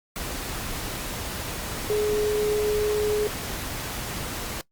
sine tone in noise, 421.4 Hz, G#4, 25 cents sharp, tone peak -21 dBFS, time 1.9-3.27 s, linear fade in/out 0 ms, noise pink, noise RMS -32 dBFS, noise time 0.16-4.61 s, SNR +8 dB, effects noise-tail reverb RT60 0.1 s tail -21 dB re dry + Opus 48 kbps

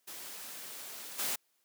white noise with level steps, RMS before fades -45 / -34 dBFS, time 0.07-1.36 s, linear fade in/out 10 ms, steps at 1.18 s, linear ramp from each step 20 ms, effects white hiss -75 dBFS RMS until 1.64 s + high-pass 200 Hz 12 dB/octave

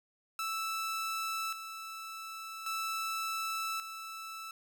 sawtooth tone with tremolo, 1318.5 Hz, E6, in tune, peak -30 dBFS, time 0.39-4.51 s, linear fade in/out 2 ms, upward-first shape square, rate 0.44 Hz, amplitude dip 60%, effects none

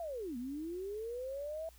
sine linear two-way sweep, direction down then up, 698.5 to 233.1 to 660 Hz, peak -38 dBFS, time 0-1.69 s, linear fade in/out 2 ms, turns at 0.37 s, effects added 60 Hz sine -58 dBFS peak until 1.78 s + white hiss -64 dBFS RMS until 1.78 s

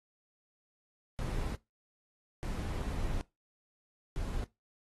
brown noise bursts at uneven times, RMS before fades -35 dBFS, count 3, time 1.19-1.55 / 2.43-3.21 / 4.16-4.44 s, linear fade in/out 0 ms, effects noise-tail reverb RT60 0.2 s tail -19 dB re dry + AAC 32 kbps

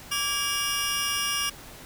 25% pulse tone cluster, 1161 / 1637 / 2832 / 5130 Hz, D6 / G#6 / F7 / E8, -20 / -25 / +23 / -48 cents, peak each -28 / -30 / -24 / -29 dBFS, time 0.11-1.5 s, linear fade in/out 10 ms, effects pink hiss -45 dBFS RMS until 1.85 s

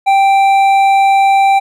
triangle tone with hard clipping, 784 Hz, G5, in tune, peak -8 dBFS, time 0.06-1.6 s, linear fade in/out 20 ms, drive 11 dB, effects none

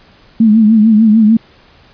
sine tone with vibrato, 218.4 Hz, A3, 13 cents flat, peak -4 dBFS, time 0.4-1.37 s, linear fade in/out 5 ms, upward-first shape triangle, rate 6.7 Hz, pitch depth 90 cents each way, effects pink hiss -45 dBFS RMS until 1.93 s + resampled to 11025 Hz

